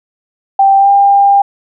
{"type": "tone with pitch glide", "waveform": "sine", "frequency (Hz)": [784, 799.1], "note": ["G5", "G5"], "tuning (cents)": [0, 33], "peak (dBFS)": -4, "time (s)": [0.59, 1.42], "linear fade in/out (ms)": 5, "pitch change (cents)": 33, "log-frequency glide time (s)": [0.78, 0.89], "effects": []}